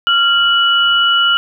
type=tone pair together; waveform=sine; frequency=1388.1 / 2943 Hz; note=F6 / F#7; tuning=-11 / -10 cents; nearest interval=octave + minor second; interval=1301 cents; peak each=-12 dBFS; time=0.07-1.37 s; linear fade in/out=0 ms; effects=none